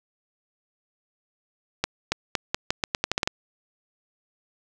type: accelerating click train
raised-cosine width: 0.2 ms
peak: -5 dBFS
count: 12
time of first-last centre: 1.84-3.275 s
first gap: 280 ms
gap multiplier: 0.83
effects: none